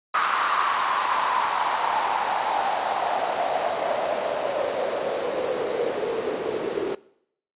white noise with band-pass filter sweep, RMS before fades -25 dBFS, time 0.14-6.95 s, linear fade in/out 5 ms, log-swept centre 1200 to 390 Hz, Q 5.1, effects noise-tail reverb RT60 0.7 s tail -20 dB re dry + resampled to 8000 Hz

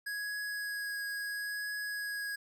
square tone with vibrato, 1661.2 Hz, G#6, in tune, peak -36 dBFS, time 0.06-2.36 s, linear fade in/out 10 ms, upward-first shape triangle, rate 0.74 Hz, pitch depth 13 cents each way, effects none

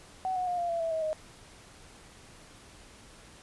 sine tone with pitch steps, 751 / 731.3 / 712.1 / 693.5 / 675.3 / 657.6 / 640.3 / 623.5 Hz, F#5 / F#5 / F5 / F5 / E5 / E5 / D#5 / D#5, +26 / -20 / +33 / -12 / +42 / -4 / +49 / +3 cents, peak -28 dBFS, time 0.25-1.13 s, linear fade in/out 0 ms, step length 110 ms, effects pink hiss -53 dBFS RMS until 3.42 s + resampled to 24000 Hz

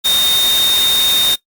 sine tone in noise, 3679 Hz, A#7, 24 cents flat, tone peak -11 dBFS, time 0.04-1.36 s, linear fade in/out 20 ms, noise white, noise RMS -19 dBFS, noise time 0.04-1.36 s, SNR +5 dB, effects noise-tail reverb RT60 0.1 s tail -18 dB re dry + Opus 48 kbps

